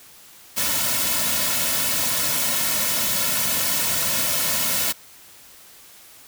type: noise with comb filter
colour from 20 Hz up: white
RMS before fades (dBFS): -22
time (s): 0.56-4.93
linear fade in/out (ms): 20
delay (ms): 2.5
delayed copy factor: -0.7
effects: white hiss -47 dBFS RMS until 6.27 s